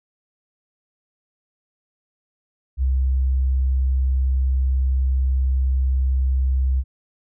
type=tone; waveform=sine; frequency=65.41 Hz; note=C2; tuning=in tune; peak=-16 dBFS; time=2.77-6.84 s; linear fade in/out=50 ms; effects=none